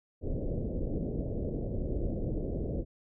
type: low-pass noise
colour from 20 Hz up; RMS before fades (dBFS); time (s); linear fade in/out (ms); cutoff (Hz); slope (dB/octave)
pink; -33; 0.21-2.85; 50; 570; 48
effects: none